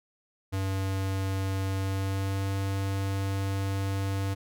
square tone with pitch glide, 96.3 to 97.59 Hz, G2 to G2, -30 to -7 cents, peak -28 dBFS, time 0.52-4.35 s, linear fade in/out 20 ms, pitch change +23 cents, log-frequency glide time 1.74-2.47 s, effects none

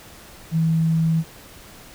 sine tone, 162.2 Hz, E3, 28 cents flat, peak -16 dBFS, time 0.51-1.24 s, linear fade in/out 50 ms, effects pink hiss -44 dBFS RMS until 1.94 s

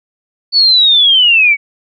sine linear sweep, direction down, 4511 to 2217 Hz, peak -5 dBFS, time 0.52-1.57 s, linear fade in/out 50 ms, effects none

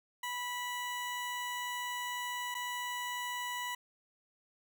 20% pulse tone with dropouts, 982 Hz, B5, 10 cents flat, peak -31 dBFS, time 0.23-3.75 s, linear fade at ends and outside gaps 5 ms, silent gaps 2.544-2.549 s, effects none

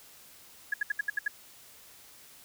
sine tone bursts, 1680 Hz, G#6, 19 cents sharp, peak -25 dBFS, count 7, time 0.72-1.28 s, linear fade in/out 5 ms, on 20 ms, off 70 ms, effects white hiss -54 dBFS RMS until 2.44 s

